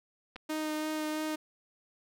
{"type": "clicks", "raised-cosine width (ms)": 0.3, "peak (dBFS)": -29, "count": 2, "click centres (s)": [0.359, 0.363]}
{"type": "tone with vibrato", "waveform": "sawtooth", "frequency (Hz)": 308.8, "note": "D#4", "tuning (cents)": -13, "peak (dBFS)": -28, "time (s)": [0.49, 1.36], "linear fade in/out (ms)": 10, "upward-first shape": "sine", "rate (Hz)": 3, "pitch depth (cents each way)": 12}
{"effects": []}